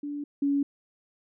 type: tone pair in turn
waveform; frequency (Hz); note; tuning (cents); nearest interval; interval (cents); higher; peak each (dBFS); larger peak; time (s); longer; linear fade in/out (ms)
sine; 290 / 282.1; D4 / C#4; -22 / +30; unison; 48; first; -31 / -22; second; 0.03-0.24 / 0.42-0.63; neither; 5
effects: none